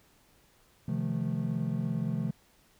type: chord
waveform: triangle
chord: F dominant seventh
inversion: second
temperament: just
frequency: 130.96 / 157.15 / 174.61 / 218.3 Hz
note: C3 / Eb3 / F3 / A3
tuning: +2 / +18 / 0 / -13 cents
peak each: -32 dBFS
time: 0.88-2.31 s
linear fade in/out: 5 ms
effects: tanh soft clip ceiling -18 dBFS + pink hiss -64 dBFS RMS until 2.79 s